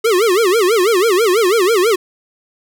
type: tone with vibrato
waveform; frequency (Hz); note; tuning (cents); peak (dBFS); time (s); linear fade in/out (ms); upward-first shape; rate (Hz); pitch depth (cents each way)
square; 407.4; G#4; -33; -11; 0.04-1.96; 10; sine; 6.1; 250
effects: none